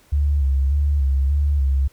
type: tone with vibrato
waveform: sine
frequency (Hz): 70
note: C#2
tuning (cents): +18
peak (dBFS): -15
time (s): 0.12-1.88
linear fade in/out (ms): 10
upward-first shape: square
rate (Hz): 1.7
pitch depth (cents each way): 53
effects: pink hiss -55 dBFS RMS until 1.92 s